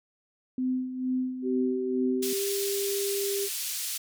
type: tone with tremolo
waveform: sine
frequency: 256 Hz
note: C4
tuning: 38 cents flat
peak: -24 dBFS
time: 0.58-2.33 s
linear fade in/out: 2 ms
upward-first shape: sine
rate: 2.2 Hz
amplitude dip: 65%
type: tone with pitch glide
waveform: sine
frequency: 382.6 to 398.4 Hz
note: G4 to G4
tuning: -42 to +28 cents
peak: -28 dBFS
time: 1.42-3.49 s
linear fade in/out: 50 ms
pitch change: +70 cents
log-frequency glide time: 2.16-2.45 s
type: band-pass noise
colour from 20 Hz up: white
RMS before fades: -33 dBFS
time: 2.22-3.98 s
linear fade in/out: 10 ms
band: 3000 to 14000 Hz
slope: 12 dB/octave
effects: none